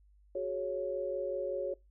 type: chord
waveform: sine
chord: F# suspended second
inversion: none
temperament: equal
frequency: 370 / 415.3 / 554.4 Hz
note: F#4 / G#4 / C#5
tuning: 0 / 0 / 0 cents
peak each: -38 / -40 / -34 dBFS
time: 0.35-1.74 s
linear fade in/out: 5 ms
effects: noise-tail reverb RT60 0.2 s tail -22 dB re dry + added 50 Hz sine -60 dBFS peak until 1.9 s